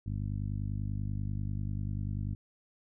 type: harmonic tone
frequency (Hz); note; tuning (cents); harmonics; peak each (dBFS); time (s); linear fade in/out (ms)
50.2; G1; +42; 1 / 2 / 3 / 4 / 5 / 6; -38 / -34 / -40 / -43 / -46 / -53; 0.06-2.35; 5
effects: none